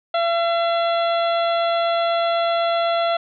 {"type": "harmonic tone", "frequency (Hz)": 677, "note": "E5", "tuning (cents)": 46, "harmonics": [1, 2, 3, 4, 5, 6], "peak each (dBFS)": [-18, -25, -33, -35, -30, -36], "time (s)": [0.14, 3.17], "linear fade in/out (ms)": 5, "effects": []}